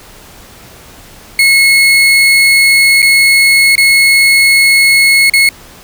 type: tone with dropouts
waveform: 35% pulse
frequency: 2179 Hz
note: C#7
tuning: 30 cents flat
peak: -3 dBFS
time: 1.39-5.49 s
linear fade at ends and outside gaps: 2 ms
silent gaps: 3.02-3.026 / 3.755-3.779 / 5.298-5.336 s
effects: pink hiss -36 dBFS RMS until 5.83 s